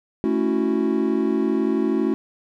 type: chord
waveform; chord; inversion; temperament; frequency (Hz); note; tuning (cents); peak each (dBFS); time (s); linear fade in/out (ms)
triangle; F# minor seventh; first; equal with one note detuned; 219.2 / 277.2 / 329.6 / 370; A3 / C#4 / E4 / F#4; -6 / 0 / 0 / 0; -22; 0.24-2.14; 0
effects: none